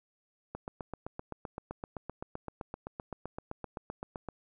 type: click train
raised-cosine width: 1 ms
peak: -24 dBFS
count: 30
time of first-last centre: 0.55-4.287 s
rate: 7.76 Hz
effects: none